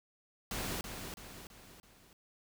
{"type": "noise with echo", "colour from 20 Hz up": "pink", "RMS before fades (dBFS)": -38, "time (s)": [0.51, 0.81], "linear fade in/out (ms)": 2, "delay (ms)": 330, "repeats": 4, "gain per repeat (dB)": -6, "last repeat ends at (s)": 2.13, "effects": []}